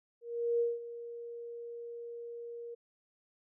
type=tone with ADSR envelope; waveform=sine; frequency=470.7 Hz; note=A#4; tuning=17 cents sharp; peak=-26 dBFS; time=0.21-2.75 s; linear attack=390 ms; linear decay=190 ms; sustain=-15 dB; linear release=12 ms; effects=none